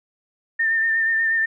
sine tone with vibrato, 1805 Hz, A6, 44 cents sharp, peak -17 dBFS, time 0.59-1.46 s, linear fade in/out 10 ms, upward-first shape sine, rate 8.3 Hz, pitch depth 28 cents each way, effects none

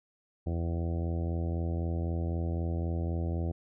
harmonic tone, 83.9 Hz, E2, 31 cents sharp, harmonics 1 / 2 / 3 / 4 / 5 / 6 / 7 / 8 / 9, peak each -30 / -37 / -42 / -40 / -47 / -46 / -47 / -49 / -50 dBFS, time 0.46-3.52 s, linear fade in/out 10 ms, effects none

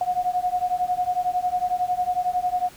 sine beating tone pair, 719 / 730 Hz, F#5 / F#5, -50 / -24 cents, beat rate 11 Hz, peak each -24 dBFS, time 0.01-2.69 s, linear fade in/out 2 ms, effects pink hiss -47 dBFS RMS until 2.76 s

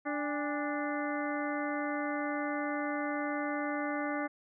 harmonic tone with a mistuned harmonic, 293.7 Hz, D4, in tune, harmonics 1 / 2 / 3 / 4 / 5 / 6 / 7, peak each -35 / -38 / -40 / -41 / -42 / -43 / -43 dBFS, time 0.05-4.28 s, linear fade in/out 20 ms, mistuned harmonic 3, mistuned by -120 cents, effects none

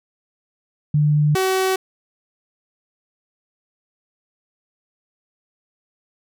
sine / sawtooth tone pair in turn, 149.1 / 378.2 Hz, D3 / F#4, +27 / +38 cents, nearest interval octave + major third, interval 1611 cents, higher second, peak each -13 dBFS, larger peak neither, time 0.94-1.35 / 1.35-1.76 s, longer neither, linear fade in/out 5 ms, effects none

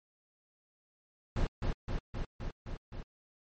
brown noise with echo, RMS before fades -29 dBFS, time 1.36-1.47 s, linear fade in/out 5 ms, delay 260 ms, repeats 6, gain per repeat -2 dB, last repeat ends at 3.03 s, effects low-pass 5000 Hz 12 dB/octave + MP3 32 kbps

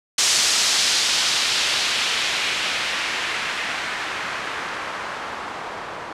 blue noise with low-pass filter sweep, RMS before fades -23 dBFS, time 0.18-6.13 s, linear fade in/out 5 ms, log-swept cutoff 6000 to 910 Hz, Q 1.1, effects low-pass 10000 Hz 12 dB/octave

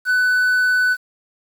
triangle tone with quantisation, 1497 Hz, F#6, 20 cents sharp, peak -12 dBFS, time 0.05-0.97 s, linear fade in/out 50 ms, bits 7, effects none

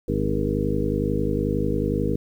harmonic tone with a mistuned harmonic, 51.1 Hz, G#1, 27 cents flat, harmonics 1 / 2 / 3 / 4 / 5 / 6 / 8 / 9, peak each -29 / -29 / -29 / -29 / -29 / -29 / -29 / -29 dBFS, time 0.08-2.16 s, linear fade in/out 5 ms, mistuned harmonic 9, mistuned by +54 cents, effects 9-bit

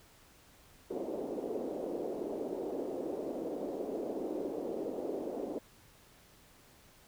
pink band-pass noise, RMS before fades -38 dBFS, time 0.9-5.59 s, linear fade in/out 10 ms, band 300 to 540 Hz, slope 24 dB/octave, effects pink hiss -61 dBFS RMS until 7.07 s

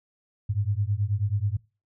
sine beating tone pair, 98 / 107.3 Hz, G2 / A2, 0 / -43 cents, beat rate 9.3 Hz, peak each -26 / -26 dBFS, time 0.49-1.57 s, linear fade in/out 10 ms, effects noise-tail reverb RT60 0.3 s tail -22 dB re dry

